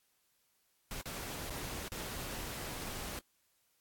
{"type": "noise with dropouts", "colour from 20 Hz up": "pink", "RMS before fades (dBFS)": -42, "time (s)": [0.91, 3.19], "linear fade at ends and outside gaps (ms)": 1, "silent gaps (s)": [[1.014, 1.056], [1.498, 1.504], [1.881, 1.919]], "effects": ["white hiss -75 dBFS RMS until 3.8 s", "AAC 64 kbps"]}